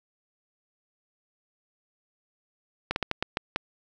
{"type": "slowing click train", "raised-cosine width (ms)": 0.3, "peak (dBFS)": -10, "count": 7, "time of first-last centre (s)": [2.91, 3.561], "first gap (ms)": 51, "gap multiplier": 1.3, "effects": []}